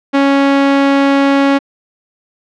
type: tone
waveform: sawtooth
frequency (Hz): 277.2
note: C#4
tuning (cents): 0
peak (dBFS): -4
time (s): 0.13-1.59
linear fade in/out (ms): 20
effects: low-pass 3000 Hz 12 dB/octave